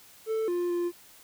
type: tone with pitch steps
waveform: triangle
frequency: 442 / 351.6 / 348.4 Hz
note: A4 / F4 / F4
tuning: +8 / +12 / -4 cents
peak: -24 dBFS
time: 0.26-0.92 s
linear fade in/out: 50 ms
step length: 220 ms
effects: white hiss -54 dBFS RMS until 1.23 s